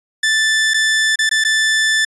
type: tone with dropouts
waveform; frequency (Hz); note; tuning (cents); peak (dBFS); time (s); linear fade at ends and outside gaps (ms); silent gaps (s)
sawtooth; 1760; A6; 0; -9; 0.23-2.05; 5; 0.737-0.742 / 1.158-1.189 / 1.293-1.312 / 1.44-1.448
effects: resampled to 22050 Hz